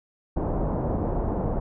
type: low-pass noise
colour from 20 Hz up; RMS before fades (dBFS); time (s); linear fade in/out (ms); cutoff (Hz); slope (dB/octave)
pink; -26; 0.36-1.6; 10; 840; 24
effects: none